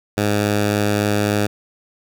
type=tone; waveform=10% pulse; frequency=103.6 Hz; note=G#2; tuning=4 cents flat; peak=-8 dBFS; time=0.17-1.47 s; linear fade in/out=10 ms; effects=none